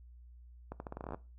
accelerating click train, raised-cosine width 1 ms, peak -27 dBFS, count 13, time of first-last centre 0.72-1.146 s, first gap 81 ms, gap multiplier 0.83, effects noise-tail reverb RT60 0.3 s tail -19 dB re dry + added 60 Hz sine -52 dBFS peak until 1.38 s

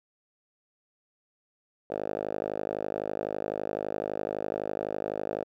5% pulse tone with band-pass filter, 51.9 Hz, G#1, in tune, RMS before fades -33 dBFS, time 1.9-5.44 s, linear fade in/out 5 ms, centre 560 Hz, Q 2.1, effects none

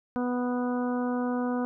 harmonic tone, 246.9 Hz, B3, in tune, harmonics 1 / 2 / 3 / 4 / 5 / 6, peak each -27 / -33 / -37 / -39 / -41 / -43 dBFS, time 0.16-1.65 s, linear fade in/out 0 ms, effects none

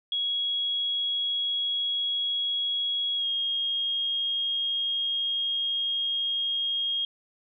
sine tone with pitch glide, 3322 to 3254 Hz, G#7 to G#7, 0 to -36 cents, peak -25 dBFS, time 0.12-7.05 s, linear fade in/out 2 ms, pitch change -36 cents, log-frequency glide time 3.16-3.26 s, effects none

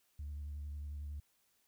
sine tone with vibrato, 73.1 Hz, D2, 7 cents flat, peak -39 dBFS, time 0.19-1.2 s, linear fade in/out 5 ms, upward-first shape sine, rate 11 Hz, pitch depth 29 cents each way, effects tanh soft clip ceiling -38 dBFS + white hiss -75 dBFS RMS until 1.67 s

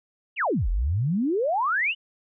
sine exponential two-way sweep, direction down then up, 3068 to 39.35 to 3068 Hz, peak -21 dBFS, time 0.36-1.95 s, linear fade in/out 50 ms, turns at 0.69 s, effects none

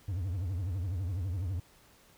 triangle tone with vibrato, 91.5 Hz, F#2, 19 cents flat, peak -29 dBFS, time 0.08-1.6 s, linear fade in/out 5 ms, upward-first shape triangle, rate 12 Hz, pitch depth 230 cents each way, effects pink hiss -61 dBFS RMS until 2.17 s

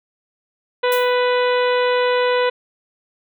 harmonic tone, 495.3 Hz, B4, 5 cents sharp, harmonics 1 / 2 / 3 / 4 / 5 / 6 / 7 / 8, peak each -16 / -22 / -26 / -28 / -30 / -32 / -33 / -34 dBFS, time 0.83-2.5 s, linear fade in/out 10 ms
violet noise with exponential decay, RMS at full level -24 dBFS, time 0.92-1.16 s, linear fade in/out 1 ms, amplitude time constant 52 ms
effects none

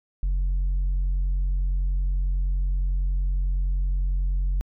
sine tone, 45.41 Hz, F#1, 32 cents flat, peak -18 dBFS, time 0.23-4.61 s, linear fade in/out 0 ms, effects tanh soft clip ceiling -20 dBFS

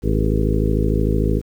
harmonic tone with a mistuned harmonic, 53.3 Hz, G#1, 46 cents sharp, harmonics 1 / 2 / 3 / 4 / 5 / 6 / 7 / 8 / 9, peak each -19 / -22 / -24 / -25 / -26 / -27 / -27 / -28 / -29 dBFS, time 0.02-1.42 s, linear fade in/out 50 ms, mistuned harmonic 7, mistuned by +78 cents, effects 8-bit

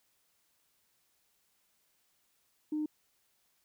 sine tone, 304.6 Hz, D#4, 37 cents flat, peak -30 dBFS, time 2.72-2.86 s, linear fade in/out 5 ms, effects tanh soft clip ceiling -26 dBFS + white hiss -74 dBFS RMS until 3.64 s

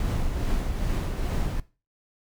brown noise with tremolo, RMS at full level -24 dBFS, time 0-1.6 s, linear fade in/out 2 ms, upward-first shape triangle, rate 2.4 Hz, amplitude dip 45%, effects noise-tail reverb RT60 0.3 s tail -18 dB re dry

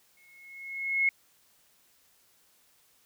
sine tone with exponential growth, 2173 Hz, C#7, 35 cents flat, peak -20 dBFS, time 0.17-1.09 s, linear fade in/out 2 ms, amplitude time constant 200 ms, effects white hiss -65 dBFS RMS until 3.05 s

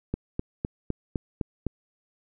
click train, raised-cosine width 3 ms, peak -14 dBFS, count 7, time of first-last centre 0.14-1.667 s, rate 3.93 Hz, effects none

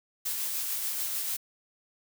blue noise with tremolo, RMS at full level -31 dBFS, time 0.25-1.37 s, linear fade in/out 10 ms, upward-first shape sine, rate 6.8 Hz, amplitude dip 25%, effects none

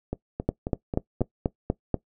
two click trains, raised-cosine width 2 ms, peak -15 / -9 dBFS, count 5 / 7, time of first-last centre 0.13-1.208 / 0.49-1.943 s, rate 3.71 / 4.13 Hz, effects noise-tail reverb RT60 0.1 s tail -19 dB re dry

